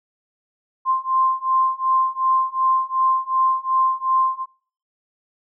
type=beating tone pair; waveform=sine; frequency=1046.5 / 1049.2 Hz; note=C6 / C6; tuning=0 / +4 cents; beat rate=2.7 Hz; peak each=-20 / -19 dBFS; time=0.85-4.46 s; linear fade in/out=50 ms; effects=noise-tail reverb RT60 0.5 s tail -23 dB re dry